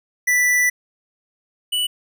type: tone pair in turn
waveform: square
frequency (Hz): 1975.5 / 2960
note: B6 / F#7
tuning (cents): 0 / 0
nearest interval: perfect fifth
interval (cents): 700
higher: second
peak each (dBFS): -15 / -19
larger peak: first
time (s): 0.27-0.7 / 1.72-1.87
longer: first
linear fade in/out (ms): 10
effects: none